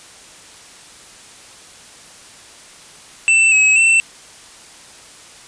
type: tone with pitch steps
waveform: square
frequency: 2668 / 2563 / 2683 Hz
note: E7 / E7 / E7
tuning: +20 / -49 / +30 cents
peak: -10 dBFS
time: 3.28-4 s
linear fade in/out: 0 ms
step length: 240 ms
effects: white hiss -41 dBFS RMS until 5.47 s + resampled to 22050 Hz